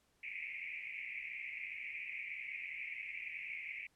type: band-pass noise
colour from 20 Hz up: pink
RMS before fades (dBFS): -45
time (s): 0.23-3.87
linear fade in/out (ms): 5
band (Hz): 2100 to 2500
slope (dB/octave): 96
effects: pink hiss -75 dBFS RMS until 3.95 s + low-pass 12000 Hz 12 dB/octave